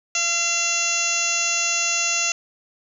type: harmonic tone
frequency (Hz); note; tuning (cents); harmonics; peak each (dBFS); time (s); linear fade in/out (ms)
683; F5; -39; 1 / 2 / 3 / 4 / 5 / 6 / 7 / 8 / 9 / 10; -35 / -32 / -33 / -24 / -34 / -33 / -34 / -32 / -24 / -27; 0.15-2.32; 2
effects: 9-bit